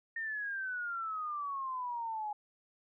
sine exponential sweep, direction down, 1839 to 828 Hz, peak -35 dBFS, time 0.16-2.33 s, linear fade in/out 5 ms, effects none

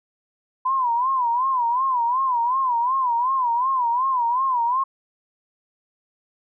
sine tone with vibrato, 1000 Hz, B5, 21 cents sharp, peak -18 dBFS, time 0.65-4.84 s, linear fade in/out 10 ms, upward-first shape sine, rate 2.7 Hz, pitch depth 130 cents each way, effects none

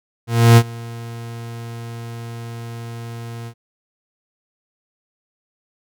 40% pulse tone with ADSR envelope, 116.54 Hz, A#2, in tune, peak -4 dBFS, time 0.27-3.54 s, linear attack 300 ms, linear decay 57 ms, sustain -24 dB, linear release 70 ms, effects none

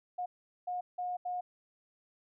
sine tone bursts at uneven times, 720 Hz, F#5, 47 cents flat, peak -33 dBFS, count 4, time 0.18-0.26 / 0.67-0.81 / 0.98-1.17 / 1.25-1.41 s, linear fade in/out 10 ms, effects none

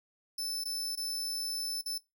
sawtooth tone with dropouts, 5274 Hz, E8, in tune, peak -31 dBFS, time 0.38-1.98 s, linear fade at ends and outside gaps 5 ms, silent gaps 0.639-0.654 / 0.954-0.973 / 1.813-1.859 s, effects noise-tail reverb RT60 0.2 s tail -18 dB re dry

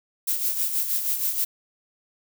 violet noise with tremolo, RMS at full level -23 dBFS, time 0.27-1.45 s, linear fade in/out 10 ms, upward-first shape sine, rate 6.3 Hz, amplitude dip 55%, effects none

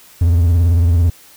triangle tone with vibrato, 85.1 Hz, F2, 44 cents flat, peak -7 dBFS, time 0.21-1.1 s, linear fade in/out 5 ms, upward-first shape triangle, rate 18 Hz, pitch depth 110 cents each way, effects white hiss -44 dBFS RMS until 1.36 s

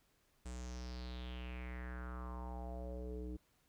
square tone with low-pass filter sweep, 61.74 Hz, B1, in tune, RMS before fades -45 dBFS, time 0.45-3.37 s, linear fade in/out 10 ms, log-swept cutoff 8200 to 340 Hz, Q 4.9, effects pink hiss -75 dBFS RMS until 3.68 s

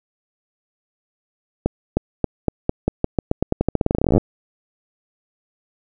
accelerating click train, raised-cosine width 2 ms, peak -3 dBFS, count 30, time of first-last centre 1.66-4.18 s, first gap 310 ms, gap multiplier 0.88, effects none

